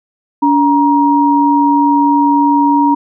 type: tone pair together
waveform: sine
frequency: 286.2 / 944.5 Hz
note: D4 / A#5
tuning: -45 / +22 cents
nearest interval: octave + major sixth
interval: 2067 cents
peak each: -10 dBFS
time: 0.42-2.95 s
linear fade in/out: 10 ms
effects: none

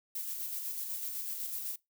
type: noise with tremolo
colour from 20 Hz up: violet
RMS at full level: -37 dBFS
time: 0.15-1.76 s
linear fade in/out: 5 ms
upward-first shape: square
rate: 8 Hz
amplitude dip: 30%
effects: noise-tail reverb RT60 0.2 s tail -23 dB re dry

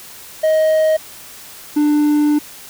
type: tone pair in turn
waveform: triangle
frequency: 628 / 296.9 Hz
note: D#5 / D4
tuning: +16 / +19 cents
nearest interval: octave + minor second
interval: 1297 cents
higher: first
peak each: -9 dBFS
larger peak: neither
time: 0.43-0.97 / 1.76-2.39 s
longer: second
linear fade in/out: 10 ms
effects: white hiss -37 dBFS RMS until 2.69 s

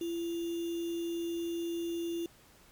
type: tone with sample-and-hold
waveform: sine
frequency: 338.8 Hz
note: E4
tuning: 48 cents sharp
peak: -32 dBFS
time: 0.01-2.26 s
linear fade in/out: 2 ms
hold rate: 3150 Hz
effects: pink hiss -60 dBFS RMS until 2.71 s + MP3 96 kbps

